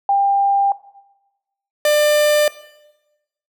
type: tone pair in turn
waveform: sine / 45% pulse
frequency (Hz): 796 / 596.3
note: G5 / D5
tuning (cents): +26 / +26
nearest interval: perfect fourth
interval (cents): 500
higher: first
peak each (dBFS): -12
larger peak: neither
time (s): 0.09-0.72 / 1.85-2.48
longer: neither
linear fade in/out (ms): 2
effects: noise-tail reverb RT60 1.0 s tail -17 dB re dry